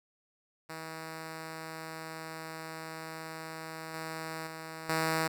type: tone with level steps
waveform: 5% pulse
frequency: 160.5 Hz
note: E3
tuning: 46 cents flat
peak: -29 / -26 / -30 / -17 dBFS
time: 0.69-5.28 s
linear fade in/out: 10 ms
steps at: 3.94 / 4.47 / 4.89 s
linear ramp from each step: 2 ms
effects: none